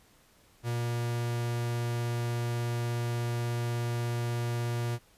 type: tone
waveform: 45% pulse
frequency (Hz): 118.9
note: A#2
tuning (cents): +35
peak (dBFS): -29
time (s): 0.63-4.99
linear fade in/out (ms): 50
effects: pink hiss -62 dBFS RMS until 5.17 s + resampled to 32000 Hz